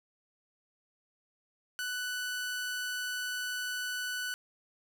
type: tone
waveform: sawtooth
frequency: 1489 Hz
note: F#6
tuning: 11 cents sharp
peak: -30 dBFS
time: 1.79-4.34 s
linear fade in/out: 0 ms
effects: none